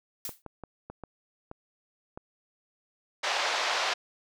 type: noise with exponential decay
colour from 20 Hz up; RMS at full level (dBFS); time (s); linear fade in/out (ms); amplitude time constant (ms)
blue; -32; 0.25-0.42; 1; 35
type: clicks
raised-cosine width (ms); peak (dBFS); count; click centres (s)
1; -26; 7; 0.292 / 0.463 / 0.637 / 0.9 / 1.037 / 1.514 / 2.175
type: band-pass noise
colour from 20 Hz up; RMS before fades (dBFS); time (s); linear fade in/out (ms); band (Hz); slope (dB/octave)
pink; -29; 3.23-3.94; 10; 600 to 5500; 24
effects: none